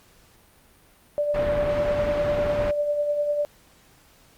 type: tone with tremolo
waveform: sine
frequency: 587.3 Hz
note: D5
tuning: in tune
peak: -19 dBFS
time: 1.18-3.45 s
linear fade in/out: 0 ms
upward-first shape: triangle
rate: 10 Hz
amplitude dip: 50%
type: low-pass noise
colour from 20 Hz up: pink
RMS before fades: -30 dBFS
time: 1.34-2.71 s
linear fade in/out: 5 ms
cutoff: 2000 Hz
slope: 12 dB/octave
effects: pink hiss -56 dBFS RMS until 4.37 s + Opus 48 kbps